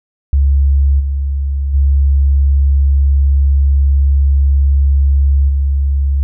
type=tone with level steps; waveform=sine; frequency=69.3 Hz; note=C#2; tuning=in tune; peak=-7 / -13 / -7 / -10 dBFS; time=0.33-6.23 s; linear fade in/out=0 ms; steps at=0.99 / 1.73 / 5.48 s; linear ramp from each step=20 ms; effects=none